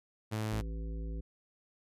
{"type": "tone", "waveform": "sawtooth", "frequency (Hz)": 108.5, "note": "A2", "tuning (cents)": -24, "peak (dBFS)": -29, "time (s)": [0.31, 0.62], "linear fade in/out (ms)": 20}
{"type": "harmonic tone", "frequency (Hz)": 55, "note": "A1", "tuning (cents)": 0, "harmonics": [1, 3, 5, 7, 9], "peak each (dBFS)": [-36, -46, -50, -53, -55], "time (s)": [0.52, 1.21], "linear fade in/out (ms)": 10}
{"effects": ["resampled to 32000 Hz"]}